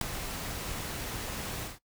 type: noise with ADSR envelope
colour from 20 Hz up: pink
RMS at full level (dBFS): -24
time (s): 0.01-1.79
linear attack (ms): 4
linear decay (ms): 3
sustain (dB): -13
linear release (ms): 160
effects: noise-tail reverb RT60 0.1 s tail -18 dB re dry